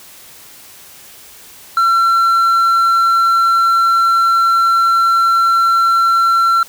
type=tone with hard clipping; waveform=sine; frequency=1355 Hz; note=E6; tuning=47 cents sharp; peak=-10 dBFS; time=1.77-6.63 s; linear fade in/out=2 ms; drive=3 dB; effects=white hiss -39 dBFS RMS until 6.68 s